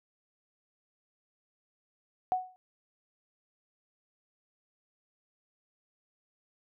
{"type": "tone with exponential decay", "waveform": "sine", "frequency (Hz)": 740, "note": "F#5", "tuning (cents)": 0, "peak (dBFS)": -22, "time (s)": [2.32, 2.56], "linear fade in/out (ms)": 0, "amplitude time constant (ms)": 52, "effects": []}